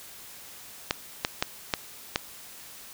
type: clicks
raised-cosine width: 0.2 ms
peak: -6 dBFS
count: 5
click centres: 0.909 / 1.249 / 1.425 / 1.738 / 2.159 s
effects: white hiss -46 dBFS RMS until 2.93 s